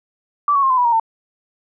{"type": "tone with pitch steps", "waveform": "sine", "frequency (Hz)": [1161, 1113.1, 1067.1, 1023, 980.8, 940.3, 901.5], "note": ["D6", "C#6", "C6", "C6", "B5", "A#5", "A5"], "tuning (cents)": [-20, 7, 34, -39, -12, 15, 42], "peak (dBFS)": -12, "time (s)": [0.48, 0.998], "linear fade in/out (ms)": 2, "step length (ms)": 74, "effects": []}